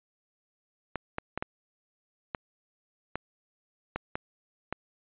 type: clicks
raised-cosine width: 0.5 ms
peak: -16 dBFS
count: 9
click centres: 0.957 / 1.184 / 1.376 / 1.425 / 2.348 / 3.156 / 3.96 / 4.155 / 4.726 s
effects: resampled to 8000 Hz